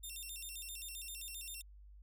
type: tone with vibrato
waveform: 5% pulse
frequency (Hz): 3136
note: G7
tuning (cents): 0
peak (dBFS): -37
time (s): 0.03-1.62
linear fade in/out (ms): 10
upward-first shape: square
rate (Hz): 7.6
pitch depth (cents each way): 250
effects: added 50 Hz sine -54 dBFS peak until 2.02 s